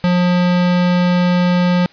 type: tone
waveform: square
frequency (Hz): 178.2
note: F3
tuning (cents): +35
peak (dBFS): -12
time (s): 0.04-1.86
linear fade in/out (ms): 0
effects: white hiss -46 dBFS RMS until 1.92 s + resampled to 11025 Hz